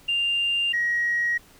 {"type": "tone pair in turn", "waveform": "sine", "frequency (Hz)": [2794, 1896.8], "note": ["F7", "A#6"], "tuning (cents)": [0, 30], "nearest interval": "perfect fifth", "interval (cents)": 670, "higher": "first", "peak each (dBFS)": -20, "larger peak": "neither", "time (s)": [[0.08, 0.73], [0.73, 1.38]], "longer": "neither", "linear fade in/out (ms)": 10, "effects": ["tanh soft clip ceiling -16 dBFS", "pink hiss -53 dBFS RMS until 1.59 s"]}